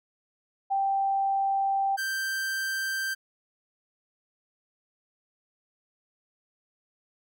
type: tone pair in turn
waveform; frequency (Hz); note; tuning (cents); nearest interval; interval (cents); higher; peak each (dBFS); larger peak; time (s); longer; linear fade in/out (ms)
sine / 45% pulse; 784 / 1568; G5 / G6; 0 / 0; octave; 1200; second; -23 / -28; first; 0.7-1.97 / 1.97-3.15; first; 20
effects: none